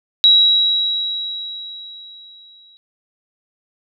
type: tone with exponential decay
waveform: sine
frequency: 3871 Hz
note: B7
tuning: 35 cents flat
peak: -6 dBFS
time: 0.24-2.77 s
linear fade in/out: 0 ms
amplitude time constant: 550 ms
effects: none